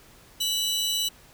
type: tone pair together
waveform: sawtooth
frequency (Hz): 2960 / 3953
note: F#7 / B7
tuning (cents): 0 / +1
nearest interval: perfect fourth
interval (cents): 501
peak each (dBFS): -24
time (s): 0.4-1.09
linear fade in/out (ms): 10
effects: pink hiss -53 dBFS RMS until 1.33 s